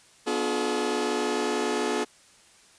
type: chord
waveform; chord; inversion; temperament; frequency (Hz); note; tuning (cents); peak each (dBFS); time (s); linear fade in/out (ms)
sawtooth; B diminished seventh; none; just; 246.9 / 296.3 / 355.6 / 426.7; B3 / D4 / F4 / Ab4; 0 / +15 / +31 / +47; -28 / -29 / -27 / -24; 0.26-2.05; 20
effects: white hiss -56 dBFS RMS until 2.78 s + resampled to 22050 Hz